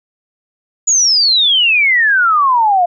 sine exponential sweep, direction down, 6970 to 685 Hz, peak -8 dBFS, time 0.87-2.86 s, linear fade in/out 10 ms, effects none

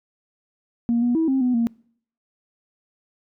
sine tone with pitch steps, 235.1 / 241.9 / 323.7 / 266.1 / 249.5 / 232.5 Hz, A#3 / B3 / E4 / C4 / B3 / A#3, +15 / -36 / -31 / +29 / +18 / -4 cents, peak -16 dBFS, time 0.89-1.67 s, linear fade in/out 0 ms, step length 130 ms, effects noise-tail reverb RT60 0.6 s tail -26 dB re dry + tanh soft clip ceiling -13 dBFS

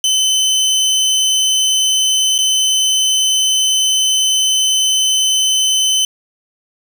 25% pulse tone with dropouts, 3046 Hz, F#7, 50 cents sharp, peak -8 dBFS, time 0.04-6.05 s, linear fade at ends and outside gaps 2 ms, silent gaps 2.381-2.387 s, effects none

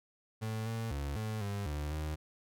35% pulse tone with pitch steps, 110.2 / 113.4 / 70.7 / 108.8 / 100.9 / 74 / 76.9 Hz, A2 / A#2 / C#2 / A2 / G#2 / D2 / D#2, +3 / -47 / +35 / -19 / -49 / +14 / -20 cents, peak -33 dBFS, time 0.41-2.16 s, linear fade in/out 20 ms, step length 250 ms, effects none

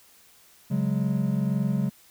triangle chord, C# suspended fourth, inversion none, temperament equal with one note detuned, 138.59 / 185 / 206.9 Hz, C#3 / F#3 / G#3, 0 / 0 / -6 cents, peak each -25 dBFS, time 0.7-1.9 s, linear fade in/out 20 ms, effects white hiss -56 dBFS RMS until 2.1 s

